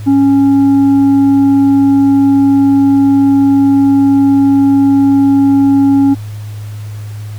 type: tone with tanh clipping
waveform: sine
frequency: 276.1 Hz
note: C#4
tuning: 7 cents flat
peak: -6 dBFS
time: 0.06-6.15 s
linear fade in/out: 20 ms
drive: 4 dB
effects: added 105 Hz sine -21 dBFS peak until 7.38 s + pink hiss -39 dBFS RMS until 7.38 s